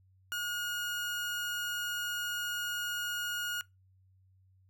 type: tone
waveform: 30% pulse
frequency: 1437 Hz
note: F6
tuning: 49 cents sharp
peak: -30 dBFS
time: 0.32-3.61 s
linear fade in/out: 0 ms
effects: noise-tail reverb RT60 0.2 s tail -23 dB re dry + added 94 Hz sine -62 dBFS peak until 4.69 s